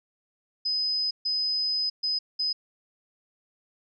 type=tone bursts at uneven times; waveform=sine; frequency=5030 Hz; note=D#8; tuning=18 cents sharp; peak=-24 dBFS; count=4; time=0.65-1.11 / 1.25-1.9 / 2.03-2.19 / 2.39-2.53 s; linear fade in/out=10 ms; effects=none